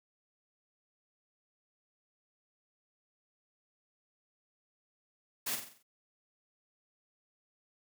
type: noise with echo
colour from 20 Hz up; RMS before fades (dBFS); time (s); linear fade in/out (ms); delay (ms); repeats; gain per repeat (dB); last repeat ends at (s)
white; -35; 5.46-5.56; 10; 45; 6; -6; 5.83
effects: high-pass 100 Hz 12 dB/octave